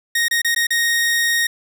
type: tone with dropouts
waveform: sawtooth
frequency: 1864.7 Hz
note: A#6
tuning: in tune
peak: -12 dBFS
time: 0.15-1.47 s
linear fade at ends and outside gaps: 5 ms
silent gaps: 0.283-0.31 / 0.418-0.446 / 0.548-0.561 / 0.669-0.705 s
effects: none